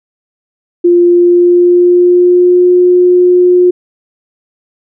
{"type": "tone with pitch glide", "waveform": "sine", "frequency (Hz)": [349.2, 358.8], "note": ["F4", "F4"], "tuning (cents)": [0, 47], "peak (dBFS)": -3, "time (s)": [0.84, 3.71], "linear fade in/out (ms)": 10, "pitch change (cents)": 47, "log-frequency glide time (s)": [1.03, 2.69], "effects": []}